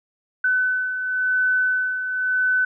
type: beating tone pair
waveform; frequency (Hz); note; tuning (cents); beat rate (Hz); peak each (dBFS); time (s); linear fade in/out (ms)
sine; 1507 / 1507.94; F#6 / F#6; +31 / +32; 0.94; -27 / -19; 0.44-2.65; 5
effects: none